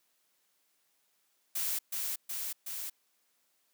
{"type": "noise with echo", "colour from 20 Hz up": "blue", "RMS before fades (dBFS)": -33, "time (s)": [1.55, 1.79], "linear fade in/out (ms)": 10, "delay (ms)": 370, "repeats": 3, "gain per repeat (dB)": -2, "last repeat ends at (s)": 2.9, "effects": ["white hiss -74 dBFS RMS until 3.73 s", "high-pass 200 Hz 12 dB/octave"]}